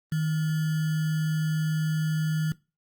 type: tone with sample-and-hold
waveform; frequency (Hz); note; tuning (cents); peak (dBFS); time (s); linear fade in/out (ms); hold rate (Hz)
sine; 156.6; D#3; +11; -23; 0.12-2.52; 2; 1575
effects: noise-tail reverb RT60 0.3 s tail -22 dB re dry + Opus 32 kbps